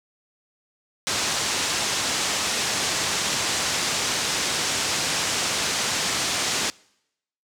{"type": "low-pass noise", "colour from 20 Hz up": "white", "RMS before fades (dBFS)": -25, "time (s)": [1.07, 6.7], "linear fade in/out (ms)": 0, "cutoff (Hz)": 7500, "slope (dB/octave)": 24, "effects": ["noise-tail reverb RT60 0.8 s tail -25 dB re dry", "high-pass 80 Hz 12 dB/octave"]}